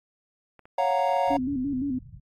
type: clicks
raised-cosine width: 0.5 ms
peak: -34 dBFS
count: 10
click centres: 0.593 / 0.655 / 0.814 / 0.845 / 0.909 / 0.992 / 1.093 / 1.131 / 1.166 / 1.276 s
type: chord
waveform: triangle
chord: Gb major seventh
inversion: second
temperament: equal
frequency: 554.4 / 698.5 / 740 / 932.3 Hz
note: Db5 / F5 / Gb5 / Bb5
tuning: 0 / 0 / 0 / 0 cents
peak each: -25 dBFS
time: 0.78-1.37 s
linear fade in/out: 5 ms
type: low-pass noise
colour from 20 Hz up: white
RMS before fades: -43 dBFS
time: 1.27-2.2 s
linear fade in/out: 10 ms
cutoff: 150 Hz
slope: 48 dB/octave
type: tone with vibrato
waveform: sine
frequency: 268.2 Hz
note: C4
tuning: 43 cents sharp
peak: -25 dBFS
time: 1.3-1.99 s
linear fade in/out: 10 ms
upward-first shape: square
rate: 5.8 Hz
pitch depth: 91 cents each way
effects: AAC 64 kbps